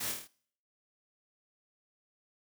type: noise with echo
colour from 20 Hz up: white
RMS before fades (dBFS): -37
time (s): 0-0.12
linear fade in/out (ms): 10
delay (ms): 26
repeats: 6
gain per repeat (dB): -3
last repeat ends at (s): 0.276
effects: noise-tail reverb RT60 0.6 s tail -23 dB re dry